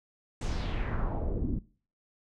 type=noise with low-pass filter sweep; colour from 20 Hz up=brown; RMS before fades=-31 dBFS; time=0.41-1.59 s; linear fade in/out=5 ms; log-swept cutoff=7900 to 220 Hz; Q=2.4; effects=noise-tail reverb RT60 0.4 s tail -20 dB re dry